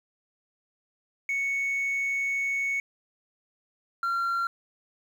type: tone pair in turn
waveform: sine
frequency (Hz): 2217 / 1374.4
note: C#7 / F6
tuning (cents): 0 / -28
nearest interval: minor sixth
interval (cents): 828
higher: first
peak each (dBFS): -23 / -22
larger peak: second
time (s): 1.29-2.8 / 4.03-4.47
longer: first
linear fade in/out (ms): 2
effects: tanh soft clip ceiling -24 dBFS + 9-bit